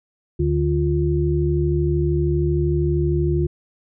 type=tone cluster; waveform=sine; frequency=76.4 / 149.3 / 350.1 Hz; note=D#2 / D3 / F4; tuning=-31 / +29 / +4 cents; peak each=-21 dBFS; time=0.39-3.47 s; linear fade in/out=10 ms; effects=none